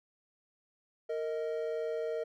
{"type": "tone pair together", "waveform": "triangle", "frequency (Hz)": [461.3, 627], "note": ["A#4", "D#5"], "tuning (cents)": [-18, 13], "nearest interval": "perfect fourth", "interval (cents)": 531, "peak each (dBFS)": [-32, -35], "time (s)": [1.09, 2.24], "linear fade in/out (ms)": 10, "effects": []}